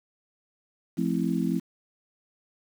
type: chord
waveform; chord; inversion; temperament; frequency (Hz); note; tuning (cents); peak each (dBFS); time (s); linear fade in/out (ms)
sine; F major seventh; none; just; 174.61 / 218.3 / 261.9 / 327.4; F3 / A3 / C4 / E4; 0 / -13 / +2 / -12; -28 / -29 / -29 / -31; 0.97-1.6; 20
effects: 8-bit

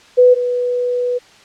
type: tone pair in turn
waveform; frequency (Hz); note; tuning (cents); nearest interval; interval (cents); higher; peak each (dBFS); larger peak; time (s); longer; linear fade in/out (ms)
sine; 497.1 / 492; B4 / B4; +11 / -7; unison; 18; first; -5 / -15; first; 0.17-0.35 / 0.35-1.19; second; 20
effects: white hiss -45 dBFS RMS until 1.44 s + low-pass 5000 Hz 12 dB/octave

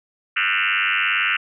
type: tone with frequency modulation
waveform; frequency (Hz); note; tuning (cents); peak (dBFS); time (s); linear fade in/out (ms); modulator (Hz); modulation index
sine; 2093; C7; 0; -17; 0.36-1.37; 10; 97.7; 7.9
effects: none

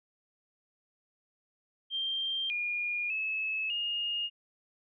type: tone with pitch steps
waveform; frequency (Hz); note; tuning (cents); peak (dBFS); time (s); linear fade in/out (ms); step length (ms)
sine; 3171 / 2428 / 2594 / 2845; G7 / D#7 / E7 / F7; +19 / -43 / -28 / +31; -30; 1.9-4.3; 50; 600
effects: none

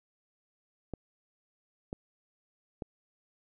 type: clicks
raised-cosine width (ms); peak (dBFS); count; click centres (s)
2; -23; 3; 0.937 / 1.929 / 2.822
effects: none

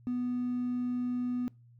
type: tone with hard clipping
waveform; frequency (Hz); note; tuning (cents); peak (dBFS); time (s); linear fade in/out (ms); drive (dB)
triangle; 246.9; B3; 0; -30; 0.07-1.48; 0; 4
effects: noise-tail reverb RT60 0.3 s tail -24 dB re dry + added 119 Hz sine -55 dBFS peak until 1.79 s

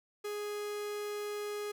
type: tone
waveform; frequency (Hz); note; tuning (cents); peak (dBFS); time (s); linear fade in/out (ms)
45% pulse; 415.3; G#4; 0; -36; 0.24-1.72; 10
effects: none

